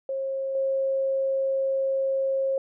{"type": "tone with level steps", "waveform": "sine", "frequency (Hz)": 538, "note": "C5", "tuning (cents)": 48, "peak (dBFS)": [-26, -22], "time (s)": [0.09, 2.58], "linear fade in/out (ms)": 2, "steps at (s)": 0.55, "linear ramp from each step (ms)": 2, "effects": []}